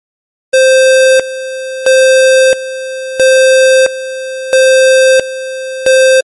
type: tone with tremolo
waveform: square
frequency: 523.3 Hz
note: C5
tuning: in tune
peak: -4 dBFS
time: 0.53-6.21 s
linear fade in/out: 10 ms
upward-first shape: square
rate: 0.75 Hz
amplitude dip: 80%
effects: MP3 48 kbps